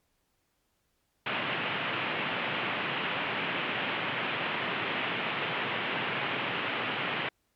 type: band-pass noise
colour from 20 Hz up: white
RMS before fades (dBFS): -32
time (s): 1.26-7.29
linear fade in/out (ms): 5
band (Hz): 110 to 3100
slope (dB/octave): 48
effects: pink hiss -75 dBFS RMS until 7.55 s + MP3 96 kbps